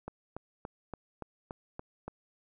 click train, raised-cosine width 1 ms, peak -25 dBFS, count 8, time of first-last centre 0.08-2.08 s, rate 3.5 Hz, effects none

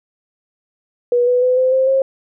sine tone with pitch steps, 485.2 / 494.8 / 504.6 / 514.6 / 524.9 / 535.3 Hz, B4 / B4 / B4 / C5 / C5 / C5, -31 / +3 / +37 / -29 / +5 / +39 cents, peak -11 dBFS, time 1.12-2.02 s, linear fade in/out 2 ms, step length 150 ms, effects none

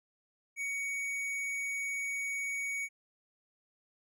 sine tone with hard clipping, 2241 Hz, C#7, 18 cents sharp, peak -35 dBFS, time 0.56-2.89 s, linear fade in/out 50 ms, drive 10 dB, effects none

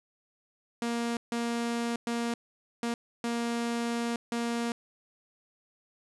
sawtooth tone bursts at uneven times, 234.9 Hz, A#3, 13 cents sharp, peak -25 dBFS, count 6, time 0.82-1.17 / 1.32-1.96 / 2.07-2.34 / 2.83-2.94 / 3.24-4.16 / 4.32-4.72 s, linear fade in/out 2 ms, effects resampled to 24000 Hz + 9-bit

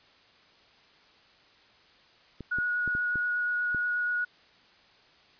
clicks, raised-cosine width 3 ms, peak -26 dBFS, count 6, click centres 2.407 / 2.586 / 2.877 / 2.951 / 3.157 / 3.747 s
sine tone with vibrato, 1455 Hz, F#6, 29 cents flat, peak -26 dBFS, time 2.51-4.25 s, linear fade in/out 10 ms, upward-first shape triangle, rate 8.3 Hz, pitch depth 10 cents each way
effects white hiss -59 dBFS RMS until 5.39 s + resampled to 11025 Hz

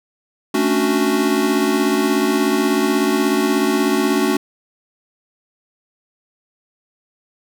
square chord, D major seventh, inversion second, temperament equal, 220 / 277.2 / 293.7 / 370 Hz, A3 / C#4 / D4 / F#4, 0 / 0 / 0 / 0 cents, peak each -22 / -21 / -22 / -20 dBFS, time 0.54-4.37 s, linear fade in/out 5 ms, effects none

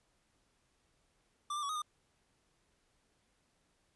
square tone with pitch steps, 1176 / 1193 / 1130 / 1249 / 1211 Hz, D6 / D6 / C#6 / D#6 / D#6, +2 / +27 / +33 / +6 / -47 cents, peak -36 dBFS, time 1.5-1.82 s, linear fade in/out 5 ms, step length 64 ms, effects pink hiss -75 dBFS RMS until 3.95 s + resampled to 24000 Hz

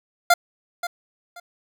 25% pulse tone with echo, 698 Hz, F5, 1 cent flat, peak -8 dBFS, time 0.3-0.34 s, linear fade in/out 5 ms, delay 530 ms, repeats 2, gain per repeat -13 dB, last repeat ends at 1.4 s, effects none

